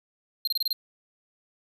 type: tone bursts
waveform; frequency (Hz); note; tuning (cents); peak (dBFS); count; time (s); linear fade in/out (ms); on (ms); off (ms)
square; 4186; C8; 0; -24; 6; 0.45-0.729; 2; 24; 27
effects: none

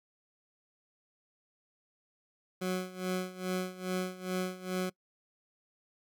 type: tone with tremolo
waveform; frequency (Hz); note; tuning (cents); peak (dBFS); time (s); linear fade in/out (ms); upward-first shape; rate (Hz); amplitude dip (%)
20% pulse; 184.1; F#3; -8; -25; 2.61-4.9; 10; sine; 2.4; 85
effects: noise-tail reverb RT60 0.1 s tail -23 dB re dry

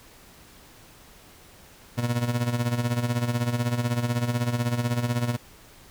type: tone with tremolo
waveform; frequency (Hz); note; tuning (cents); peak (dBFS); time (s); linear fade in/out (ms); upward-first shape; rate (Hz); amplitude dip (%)
30% pulse; 120.1; B2; -48; -18; 1.97-5.37; 20; sine; 16; 70
effects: pink hiss -51 dBFS RMS until 5.9 s

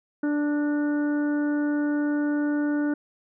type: harmonic tone with a mistuned harmonic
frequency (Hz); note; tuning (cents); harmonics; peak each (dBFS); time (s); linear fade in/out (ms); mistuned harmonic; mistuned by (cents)
293.7; D4; 0; 1 / 2 / 3 / 4 / 5 / 6; -22 / -35 / -42 / -46 / -36 / -49; 0.23-2.94; 5; 6; +37
effects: none

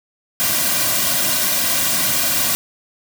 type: noise with comb filter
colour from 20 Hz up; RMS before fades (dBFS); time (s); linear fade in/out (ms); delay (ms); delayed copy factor
white; -18; 0.4-2.55; 0; 2.3; -0.85
effects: none

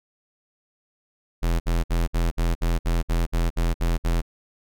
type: tone bursts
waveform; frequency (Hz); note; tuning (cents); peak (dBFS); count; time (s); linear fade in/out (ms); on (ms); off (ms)
square; 42.21; E1; +42; -20; 12; 1.42-4.218; 20; 180; 58
effects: none

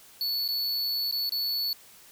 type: tone with dropouts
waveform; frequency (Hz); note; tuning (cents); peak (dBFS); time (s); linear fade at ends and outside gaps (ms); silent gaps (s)
square; 4435; C#8; 0; -27; 0.21-1.73; 1; 0.479-0.487 / 1.112-1.124 / 1.294-1.321
effects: white hiss -53 dBFS RMS until 2.11 s

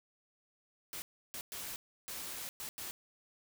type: noise bursts at uneven times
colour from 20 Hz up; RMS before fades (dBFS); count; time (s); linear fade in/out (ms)
white; -43; 6; 0.93-1.02 / 1.34-1.41 / 1.52-1.76 / 2.08-2.49 / 2.6-2.69 / 2.78-2.91; 0
effects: none

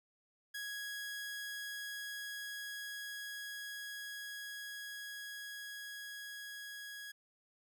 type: tone with level ramp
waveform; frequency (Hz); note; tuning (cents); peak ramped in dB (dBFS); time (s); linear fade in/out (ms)
sawtooth; 1661.2; G#6; 0; -37 to -42; 0.54-7.12; 10
effects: none

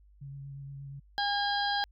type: tone with vibrato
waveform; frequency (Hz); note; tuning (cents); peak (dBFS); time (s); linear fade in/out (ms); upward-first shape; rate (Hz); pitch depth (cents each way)
sine; 138.59; C#3; 0; -40; 0.21-1; 10; triangle; 8.5; 22
type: harmonic tone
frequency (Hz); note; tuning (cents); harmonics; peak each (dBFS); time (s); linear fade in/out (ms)
812; G#5; -39; 1 / 2 / 4 / 5 / 6; -30 / -33 / -36 / -37 / -38; 1.18-1.84; 0
effects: added 50 Hz sine -56 dBFS peak until 1.91 s

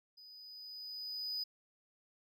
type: tone with level ramp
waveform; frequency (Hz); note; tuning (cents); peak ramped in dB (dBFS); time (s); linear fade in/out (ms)
triangle; 4978; D#8; 0; -53 to -34; 0.17-1.44; 10
effects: none

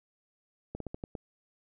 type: slowing click train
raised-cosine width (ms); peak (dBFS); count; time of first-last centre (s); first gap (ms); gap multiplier
2; -24; 6; 0.75-1.152; 53; 1.21
effects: none

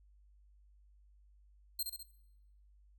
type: tone with echo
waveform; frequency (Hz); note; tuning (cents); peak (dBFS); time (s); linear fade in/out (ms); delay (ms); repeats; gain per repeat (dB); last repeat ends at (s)
10% pulse; 4186; C8; 0; -27; 1.79-1.83; 5; 67; 3; -4; 2.031
effects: noise-tail reverb RT60 0.9 s tail -20 dB re dry + added 50 Hz sine -61 dBFS peak until 2.98 s

